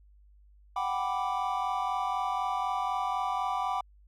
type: chord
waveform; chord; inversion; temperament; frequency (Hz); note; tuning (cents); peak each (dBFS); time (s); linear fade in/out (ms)
triangle; G major seventh; third; equal; 740 / 784 / 987.8 / 1174.7; F#5 / G5 / B5 / D6; 0 / 0 / 0 / 0; -32; 0.76-3.81; 5
effects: added 50 Hz sine -55 dBFS peak until 4.07 s